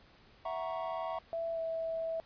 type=chord; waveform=triangle; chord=F# dominant seventh; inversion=third; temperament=equal with one note detuned; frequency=659.3 / 740 / 938.8 / 1108.7 Hz; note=E5 / F#5 / A#5 / C#6; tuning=0 / 0 / +12 / 0 cents; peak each=-36 / -39 / -40 / -41 dBFS; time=0.45-1.19 s; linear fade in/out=5 ms
type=tone with pitch glide; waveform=sine; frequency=664 to 653.7 Hz; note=E5 to E5; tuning=+12 to -15 cents; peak=-33 dBFS; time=1.33-2.2 s; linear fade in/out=0 ms; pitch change=-27 cents; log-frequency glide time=1.53-1.59 s
effects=pink hiss -61 dBFS RMS until 2.25 s + resampled to 11025 Hz